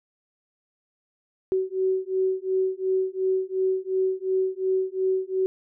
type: beating tone pair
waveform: sine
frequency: 375.9 / 378.7 Hz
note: F#4 / F#4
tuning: +27 / +40 cents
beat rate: 2.8 Hz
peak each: -25 dBFS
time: 1.52-5.46 s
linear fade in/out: 0 ms
effects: none